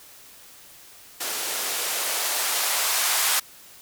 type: noise with band-pass filter sweep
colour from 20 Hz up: violet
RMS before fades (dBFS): -25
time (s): 1.2-3.4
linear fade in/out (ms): 10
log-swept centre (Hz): 370 to 920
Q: 1.1
effects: white hiss -48 dBFS RMS until 3.81 s